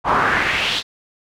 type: noise with band-pass filter sweep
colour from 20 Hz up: brown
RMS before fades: -18 dBFS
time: 0.04-0.83 s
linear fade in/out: 50 ms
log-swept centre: 950 to 4000 Hz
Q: 2.9
effects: none

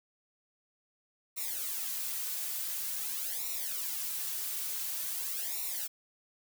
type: noise with flanger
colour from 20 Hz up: blue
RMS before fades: -36 dBFS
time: 1.36-5.88 s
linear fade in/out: 20 ms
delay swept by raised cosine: 0.62 to 3.82 ms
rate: 0.47 Hz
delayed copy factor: -1
effects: none

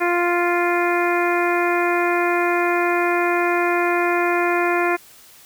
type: harmonic tone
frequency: 349.2 Hz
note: F4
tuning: in tune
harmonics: 1 / 2 / 3 / 4 / 5 / 6 / 7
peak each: -20 / -23 / -25 / -26 / -27 / -28 / -28 dBFS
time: 0-4.97 s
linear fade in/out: 20 ms
effects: white hiss -47 dBFS RMS until 5.45 s

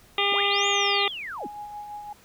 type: harmonic tone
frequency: 402.4 Hz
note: G4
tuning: 45 cents sharp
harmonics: 1 / 2 / 3 / 5 / 6 / 7 / 8 / 9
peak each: -29 / -29 / -29 / -29 / -29 / -29 / -29 / -29 dBFS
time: 0.18-1.08 s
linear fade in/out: 2 ms
type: linear two-way sweep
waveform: sine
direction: up then down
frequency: 177.5 to 7040 to 177.5 Hz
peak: -32 dBFS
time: 0.32-1.47 s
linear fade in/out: 5 ms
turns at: 0.67 s
type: tone with tremolo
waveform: sine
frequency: 830.6 Hz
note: G#5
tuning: in tune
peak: -33 dBFS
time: 1.4-2.13 s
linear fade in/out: 5 ms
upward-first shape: sine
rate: 5.9 Hz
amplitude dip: 40%
effects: pink hiss -55 dBFS RMS until 2.24 s

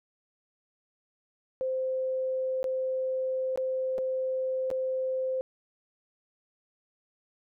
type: tone with dropouts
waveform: sine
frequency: 520 Hz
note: C5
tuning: 11 cents flat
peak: -27 dBFS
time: 1.61-5.41 s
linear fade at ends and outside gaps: 0 ms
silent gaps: 2.63-2.642 / 3.559-3.575 / 3.981-3.986 / 4.703-4.713 s
effects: none

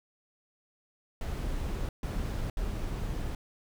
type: noise bursts at uneven times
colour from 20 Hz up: brown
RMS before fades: -33 dBFS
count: 3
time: 1.21-1.89 / 2.03-2.5 / 2.57-3.35 s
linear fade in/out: 2 ms
effects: none

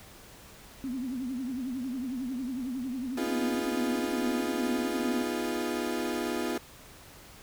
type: tone with vibrato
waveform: sine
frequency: 255.2 Hz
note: C4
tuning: 43 cents flat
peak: -31 dBFS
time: 0.84-5.22 s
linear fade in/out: 0 ms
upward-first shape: triangle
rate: 11 Hz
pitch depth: 150 cents each way
type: chord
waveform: 35% pulse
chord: F half-diminished seventh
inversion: second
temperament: equal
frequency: 246.9 / 311.1 / 349.2 / 415.3 Hz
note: Cb4 / Eb4 / F4 / Ab4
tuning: 0 / 0 / 0 / 0 cents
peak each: -33 / -34 / -32 / -36 dBFS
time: 3.17-6.58 s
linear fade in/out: 5 ms
effects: pink hiss -51 dBFS RMS until 7.42 s

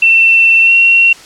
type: tone with pitch glide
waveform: sine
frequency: 2691 to 2730 Hz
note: E7 to F7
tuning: +35 to -40 cents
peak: -4 dBFS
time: 0.02-1.13 s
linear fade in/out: 5 ms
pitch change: +25 cents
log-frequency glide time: 0.63-0.71 s
effects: white hiss -35 dBFS RMS until 1.25 s + low-pass 7000 Hz 12 dB/octave

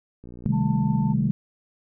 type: click train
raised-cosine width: 3 ms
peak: -30 dBFS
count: 64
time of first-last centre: 0.24-1.29 s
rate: 60 Hz
type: chord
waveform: sine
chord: A half-diminished seventh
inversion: first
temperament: equal with one note detuned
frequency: 130.81 / 155.56 / 196 / 216.2 Hz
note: C3 / Eb3 / G3 / A3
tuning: 0 / 0 / 0 / -30 cents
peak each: -25 dBFS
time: 0.46-1.31 s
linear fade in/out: 0 ms
type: tone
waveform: sine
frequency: 890 Hz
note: A5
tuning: 20 cents sharp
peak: -34 dBFS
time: 0.52-1.14 s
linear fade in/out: 20 ms
effects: none

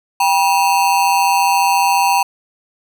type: ring-modulated tone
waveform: square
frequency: 880 Hz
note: A5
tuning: in tune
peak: -9 dBFS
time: 0.2-2.23 s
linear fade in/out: 5 ms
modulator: 87.2 Hz
effects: none

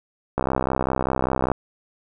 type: click train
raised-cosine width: 1 ms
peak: -7 dBFS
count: 75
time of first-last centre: 0.38-1.517 s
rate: 65.1 Hz
effects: none

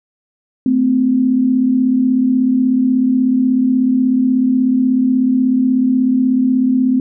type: tone pair together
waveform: sine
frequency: 221.9 / 258.3 Hz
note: A3 / C4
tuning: +15 / -22 cents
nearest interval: minor third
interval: 263 cents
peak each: -18 / -11 dBFS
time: 0.66-7 s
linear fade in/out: 2 ms
effects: none

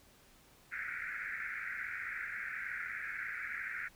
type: band-pass noise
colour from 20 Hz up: pink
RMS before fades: -41 dBFS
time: 0.71-3.89 s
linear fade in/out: 20 ms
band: 1400 to 2300 Hz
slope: 96 dB/octave
effects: pink hiss -63 dBFS RMS until 3.95 s

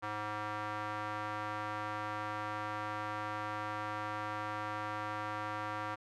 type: tone with band-pass filter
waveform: square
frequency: 105.7 Hz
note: G#2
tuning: 31 cents sharp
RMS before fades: -39 dBFS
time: 0.02-5.96 s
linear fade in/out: 20 ms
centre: 1200 Hz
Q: 1.8
effects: none

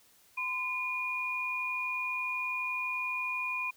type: tone pair together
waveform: sine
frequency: 1020 / 2437 Hz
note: C6 / D#7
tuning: -44 / -37 cents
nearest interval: octave + minor third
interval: 1507 cents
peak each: -37 / -32 dBFS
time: 0.37-3.71 s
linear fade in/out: 10 ms
effects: white hiss -63 dBFS RMS until 3.76 s

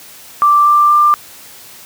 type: tone with pitch steps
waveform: sine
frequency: 1174.7 / 1182.2 / 1189.7 Hz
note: D6 / D6 / D6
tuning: 0 / +11 / +22 cents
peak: -6 dBFS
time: 0.42-1.14 s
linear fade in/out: 0 ms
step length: 240 ms
effects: white hiss -37 dBFS RMS until 1.85 s + high-pass 60 Hz 12 dB/octave

